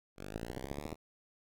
5% pulse linear sweep, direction up, 45.85 to 80.1 Hz, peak -32 dBFS, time 0.16-0.96 s, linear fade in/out 50 ms
click train, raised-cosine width 2 ms, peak -26 dBFS, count 9, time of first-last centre 0.36-0.927 s, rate 14.1 Hz
effects none

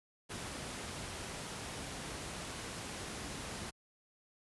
pink low-pass noise, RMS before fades -43 dBFS, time 0.29-3.71 s, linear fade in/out 20 ms, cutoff 11000 Hz, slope 96 dB/octave, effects high-pass 60 Hz 12 dB/octave

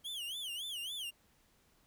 45% pulse tone with vibrato, 3136 Hz, G7, in tune, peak -39 dBFS, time 0.04-1.11 s, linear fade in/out 20 ms, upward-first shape sine, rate 3.6 Hz, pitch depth 210 cents each way, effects pink hiss -70 dBFS RMS until 1.86 s

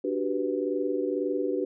sine chord, G major seventh, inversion second, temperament equal, 293.7 / 370 / 392 / 493.9 Hz, D4 / F#4 / G4 / B4, 0 / 0 / 0 / 0 cents, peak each -31 dBFS, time 0.04-1.65 s, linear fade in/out 5 ms, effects none

